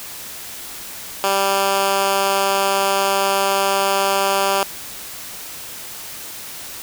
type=tone with high-pass filter; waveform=10% pulse; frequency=196 Hz; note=G3; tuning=in tune; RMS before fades=-18 dBFS; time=1.24-4.63 s; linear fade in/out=0 ms; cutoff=490 Hz; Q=0.73; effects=white hiss -33 dBFS RMS until 6.82 s